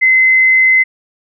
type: tone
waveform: sine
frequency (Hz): 2052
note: C7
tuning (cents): -34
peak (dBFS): -6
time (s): 0.01-0.84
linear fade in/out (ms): 20
effects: none